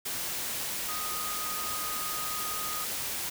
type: tone in noise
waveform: sine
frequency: 1244.5 Hz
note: D#6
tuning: in tune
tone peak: -37 dBFS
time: 0.88-2.85 s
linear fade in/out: 10 ms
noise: white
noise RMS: -34 dBFS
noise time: 0.05-3.3 s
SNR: -6 dB
effects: none